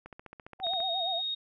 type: click train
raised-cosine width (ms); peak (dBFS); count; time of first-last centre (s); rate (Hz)
0.5; -30; 12; 0.06-0.803; 14.8
type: tone with vibrato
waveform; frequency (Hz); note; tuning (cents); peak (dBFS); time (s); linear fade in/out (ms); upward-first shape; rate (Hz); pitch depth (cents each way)
sine; 717; F5; +45; -32; 0.59-1.22; 50; sine; 8.4; 130
type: tone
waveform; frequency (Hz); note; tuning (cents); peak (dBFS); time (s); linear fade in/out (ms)
sine; 3732; A#7; +1; -30; 0.63-1.35; 10
effects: none